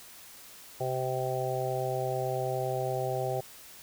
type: harmonic tone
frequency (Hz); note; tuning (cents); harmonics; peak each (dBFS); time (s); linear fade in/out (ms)
129.4; C3; -19; 1 / 3 / 4 / 5 / 6; -35 / -35 / -35 / -35 / -35; 0.8-3.41; 10
effects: white hiss -50 dBFS RMS until 3.82 s